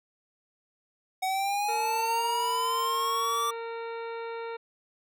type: linear sweep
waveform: square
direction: up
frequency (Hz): 747 to 1174.7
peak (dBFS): -27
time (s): 1.22-3.51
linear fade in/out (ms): 10
type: harmonic tone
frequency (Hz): 460.2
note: A#4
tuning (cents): -22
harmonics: 1 / 2 / 3 / 4 / 5 / 6 / 8 / 9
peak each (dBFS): -35 / -40 / -44 / -51 / -48 / -54 / -55 / -59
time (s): 1.68-4.57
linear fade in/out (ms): 10
effects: none